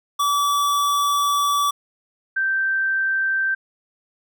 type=tone pair in turn; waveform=square / sine; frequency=1151 / 1561.9 Hz; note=D6 / G6; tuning=-35 / -7 cents; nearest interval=perfect fourth; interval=528 cents; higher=second; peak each=-18 dBFS; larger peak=neither; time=0.19-1.71 / 2.36-3.55 s; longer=first; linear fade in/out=10 ms; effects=none